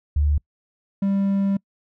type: tone pair in turn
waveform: sine / triangle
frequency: 73.6 / 197.06 Hz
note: D2 / G3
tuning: +4 / +9 cents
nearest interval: octave + perfect fourth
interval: 1705 cents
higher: second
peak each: -16 dBFS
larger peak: neither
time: 0.16-0.38 / 1.02-1.57 s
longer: second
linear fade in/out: 5 ms
effects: noise-tail reverb RT60 0.1 s tail -26 dB re dry